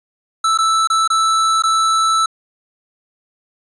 square tone with dropouts, 1318.5 Hz, E6, in tune, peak -13 dBFS, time 0.44-2.26 s, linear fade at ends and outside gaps 5 ms, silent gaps 0.576-0.586 / 0.874-0.9 / 1.077-1.101 / 1.623-1.636 s, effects resampled to 22050 Hz

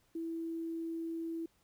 sine tone with quantisation, 329.6 Hz, E4, in tune, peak -36 dBFS, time 0.15-1.46 s, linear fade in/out 5 ms, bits 11, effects pink hiss -72 dBFS RMS until 1.63 s

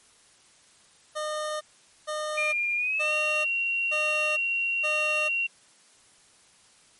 25% pulse tone bursts, 610 Hz, D#5, 34 cents flat, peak -25 dBFS, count 5, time 1.15-5.29 s, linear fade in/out 20 ms, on 460 ms, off 460 ms
sine tone with pitch glide, 2405 to 2747 Hz, D7 to F7, +41 to -29 cents, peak -24 dBFS, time 2.37-5.47 s, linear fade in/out 10 ms, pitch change +230 cents, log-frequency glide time 2.76-3.13 s
effects white hiss -58 dBFS RMS until 6.99 s + MP3 48 kbps

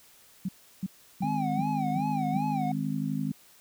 sine tone bursts, 188.4 Hz, F#3, 32 cents sharp, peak -27 dBFS, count 6, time 0.45-2.372 s, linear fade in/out 5 ms, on 37 ms, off 340 ms
triangle tone with vibrato, 784 Hz, G5, in tune, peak -28 dBFS, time 1.22-2.72 s, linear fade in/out 5 ms, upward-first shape sine, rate 2.6 Hz, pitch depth 140 cents each way
harmonic tone, 51.91 Hz, G#1, in tune, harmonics 3 / 4 / 5, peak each -32 / -32 / -32 dBFS, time 1.23-3.32 s, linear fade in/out 5 ms
effects white hiss -57 dBFS RMS until 3.6 s

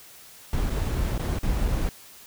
brown noise with dropouts, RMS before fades -25 dBFS, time 0.53-1.89 s, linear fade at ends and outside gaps 1 ms, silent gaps 0.697-0.703 / 1.179-1.195 / 1.388-1.432 / 1.681-1.685 s, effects white hiss -48 dBFS RMS until 2.26 s

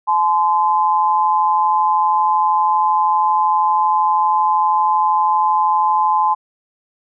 sine tone pair together, 857.3 / 1030 Hz, A5 / C6, -45 / -28 cents, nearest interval minor third, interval 317 cents, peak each -15 dBFS, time 0.07-6.35 s, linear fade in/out 20 ms, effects none

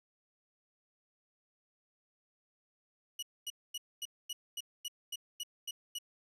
sawtooth tone bursts, 2918 Hz, F#7, 25 cents flat, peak -34 dBFS, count 11, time 3.19-5.986 s, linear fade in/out 5 ms, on 36 ms, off 240 ms, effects resampled to 32000 Hz

